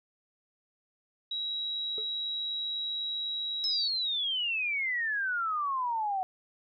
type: tone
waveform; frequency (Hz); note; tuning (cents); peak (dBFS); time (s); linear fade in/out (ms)
sine; 3864; B7; -39; -31; 1.31-3.88; 5
type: tone with exponential decay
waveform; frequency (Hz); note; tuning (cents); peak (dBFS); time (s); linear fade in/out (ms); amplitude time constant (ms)
triangle; 433.3; A4; -27; -34; 1.98-2.09; 0; 23
type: exponential sweep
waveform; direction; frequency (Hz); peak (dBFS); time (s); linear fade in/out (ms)
sine; down; 5260 to 740; -28; 3.64-6.23; 0
effects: none